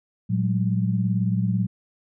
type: tone cluster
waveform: sine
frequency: 114.1 / 182 / 200.2 Hz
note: A#2 / F#3 / G3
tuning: -37 / -28 / +37 cents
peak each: -23 / -23 / -28 dBFS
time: 0.29-1.67 s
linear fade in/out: 20 ms
effects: none